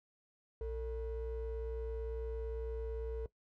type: ring-modulated tone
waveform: triangle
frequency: 253.9 Hz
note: B3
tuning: 48 cents sharp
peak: -31 dBFS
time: 0.61-3.26 s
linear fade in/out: 2 ms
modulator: 195 Hz
effects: noise-tail reverb RT60 0.1 s tail -19 dB re dry + tanh soft clip ceiling -30 dBFS